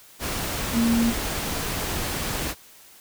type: tone in noise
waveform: sine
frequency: 231.8 Hz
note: A#3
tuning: 10 cents flat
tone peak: -18 dBFS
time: 0.73-1.14 s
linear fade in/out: 50 ms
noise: pink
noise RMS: -28 dBFS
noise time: 0.19-2.55 s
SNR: +7 dB
effects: white hiss -50 dBFS RMS until 3 s